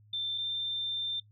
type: tone pair in turn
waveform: sine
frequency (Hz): 3561 / 3581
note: A7 / A7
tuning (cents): +20 / +30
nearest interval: unison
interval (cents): 10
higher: second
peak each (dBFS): -31 / -31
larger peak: neither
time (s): 0.13-0.38 / 0.38-1.2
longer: second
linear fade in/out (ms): 5
effects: noise-tail reverb RT60 0.1 s tail -21 dB re dry + added 105 Hz sine -57 dBFS peak until 1.31 s